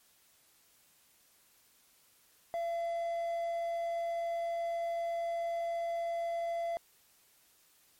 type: tone with quantisation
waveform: triangle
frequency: 678 Hz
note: E5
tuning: 49 cents sharp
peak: -30 dBFS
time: 2.54-6.77 s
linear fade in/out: 0 ms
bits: 10
effects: white hiss -66 dBFS RMS until 7.99 s + MP3 64 kbps